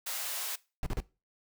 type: high-pass noise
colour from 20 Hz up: white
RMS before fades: -36 dBFS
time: 0.06-0.56 s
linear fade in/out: 10 ms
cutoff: 540 Hz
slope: 24 dB/octave
type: noise bursts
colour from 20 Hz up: brown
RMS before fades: -31 dBFS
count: 3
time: 0.83-1.002 s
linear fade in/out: 0 ms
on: 32 ms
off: 38 ms
effects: noise-tail reverb RT60 0.3 s tail -21 dB re dry